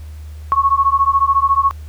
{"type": "beating tone pair", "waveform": "sine", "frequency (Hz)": [1095, 1109], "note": ["C#6", "C#6"], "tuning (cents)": [-22, 0], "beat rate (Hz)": 14, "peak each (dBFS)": -14, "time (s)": [0.52, 1.71], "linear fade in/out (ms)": 0, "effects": ["added 76 Hz sine -29 dBFS peak until 1.88 s", "pink hiss -49 dBFS RMS until 1.88 s"]}